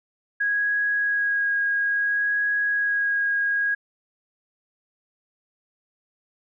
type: tone with vibrato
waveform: sine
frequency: 1649 Hz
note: G#6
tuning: 13 cents flat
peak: -20 dBFS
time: 0.4-3.75 s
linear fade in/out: 10 ms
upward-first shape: sine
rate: 0.59 Hz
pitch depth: 12 cents each way
effects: none